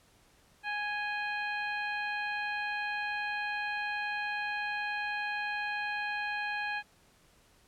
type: harmonic tone with a mistuned harmonic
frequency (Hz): 830.6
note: G#5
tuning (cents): 0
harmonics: 1 / 2 / 3 / 4 / 5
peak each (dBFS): -37 / -35 / -38 / -48 / -49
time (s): 0.63-6.83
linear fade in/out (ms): 50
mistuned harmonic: 4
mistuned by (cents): -78
effects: pink hiss -64 dBFS RMS until 7.67 s + low-pass 12000 Hz 12 dB/octave